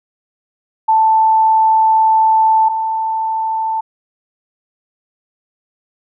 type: tone pair in turn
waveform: sine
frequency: 882 / 886.6 Hz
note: A5 / A5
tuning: +4 / +13 cents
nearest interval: unison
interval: 9 cents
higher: second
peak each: -8 / -15 dBFS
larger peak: first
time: 0.88-2.69 / 2.69-3.81 s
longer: first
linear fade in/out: 10 ms
effects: none